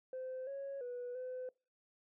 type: tone with pitch steps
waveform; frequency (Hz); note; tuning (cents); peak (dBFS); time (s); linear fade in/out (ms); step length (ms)
sine; 516 / 552 / 490.1 / 508; C5 / C#5 / B4 / B4; -24 / -7 / -13 / +49; -39; 0.13-1.49; 2; 340
effects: noise-tail reverb RT60 0.3 s tail -25 dB re dry + tanh soft clip ceiling -38 dBFS